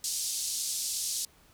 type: band-pass noise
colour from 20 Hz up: pink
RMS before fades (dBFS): -33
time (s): 0.04-1.25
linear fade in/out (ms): 2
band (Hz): 4600 to 11000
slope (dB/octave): 24
effects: pink hiss -61 dBFS RMS until 1.53 s